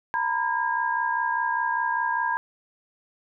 sine tone cluster, 924 / 989 / 1621 Hz, A#5 / B5 / G#6, -16 / +2 / -42 cents, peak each -27 dBFS, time 0.14-2.37 s, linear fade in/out 0 ms, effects none

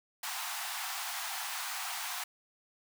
pink high-pass noise, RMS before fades -38 dBFS, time 0.23-2.24 s, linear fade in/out 5 ms, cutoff 710 Hz, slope 96 dB/octave, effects none

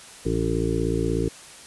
harmonic tone, 56.5 Hz, A1, 47 cents sharp, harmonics 1 / 2 / 3 / 5 / 6 / 7 / 8, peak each -29 / -29 / -29 / -29 / -29 / -29 / -29 dBFS, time 0.25-1.29 s, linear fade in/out 10 ms, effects white hiss -44 dBFS RMS until 1.66 s + resampled to 24000 Hz

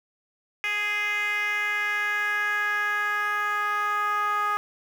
10% pulse tone with band-pass filter sweep, 415.3 Hz, G#4, in tune, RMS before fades -26 dBFS, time 0.64-4.57 s, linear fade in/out 0 ms, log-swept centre 2300 to 1200 Hz, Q 3.5, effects 8-bit

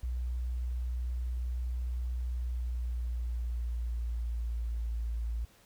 sine tone with pitch glide, 61.2 to 57.1 Hz, B1 to A#1, -15 to -35 cents, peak -31 dBFS, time 0.03-5.45 s, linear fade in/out 5 ms, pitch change -120 cents, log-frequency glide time 2.23-4.88 s, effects pink hiss -62 dBFS RMS until 5.65 s

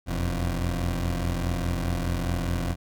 20% pulse tone pair together, 41.24 / 87.31 Hz, E1 / F2, +2 / 0 cents, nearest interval octave + minor second, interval 1298 cents, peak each -23 dBFS, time 0.06-2.76 s, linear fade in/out 50 ms, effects none

